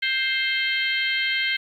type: harmonic tone with a mistuned harmonic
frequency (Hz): 526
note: C5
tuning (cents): +9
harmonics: 3 / 4 / 5 / 6 / 7 / 8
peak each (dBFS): -28 / -24 / -34 / -27 / -37 / -33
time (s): 0.02-1.57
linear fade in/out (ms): 10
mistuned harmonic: 7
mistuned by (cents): +35
effects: 9-bit